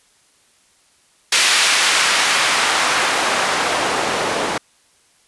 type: noise with band-pass filter sweep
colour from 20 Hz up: white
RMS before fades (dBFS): -17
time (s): 1.32-4.58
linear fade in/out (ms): 5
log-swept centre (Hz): 2600 to 470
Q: 0.72
effects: white hiss -56 dBFS RMS until 5.27 s + resampled to 24000 Hz